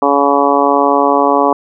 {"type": "harmonic tone", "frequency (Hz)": 141.5, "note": "C#3", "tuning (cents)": 36, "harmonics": [2, 3, 4, 5, 6, 7, 8], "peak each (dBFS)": [-16, -16, -16, -16, -16, -16, -16], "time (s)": [0.02, 1.53], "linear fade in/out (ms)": 2, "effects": []}